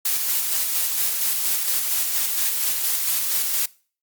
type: noise with tremolo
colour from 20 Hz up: blue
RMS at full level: -21 dBFS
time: 0.05-3.66 s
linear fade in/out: 5 ms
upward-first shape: square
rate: 4.3 Hz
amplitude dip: 30%
effects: noise-tail reverb RT60 0.4 s tail -22 dB re dry + Opus 48 kbps